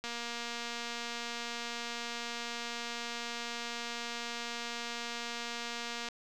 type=click train; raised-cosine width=0.2 ms; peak=-22 dBFS; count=1428; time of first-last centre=0.04-6.087 s; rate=236 Hz; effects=none